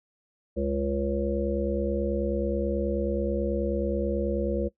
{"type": "harmonic tone", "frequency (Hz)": 69.3, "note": "C#2", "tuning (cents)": 0, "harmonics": [1, 3, 5, 7, 8], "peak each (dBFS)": [-31, -31, -31, -31, -31], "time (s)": [0.56, 4.69], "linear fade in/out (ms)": 20, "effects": ["noise-tail reverb RT60 0.1 s tail -19 dB re dry"]}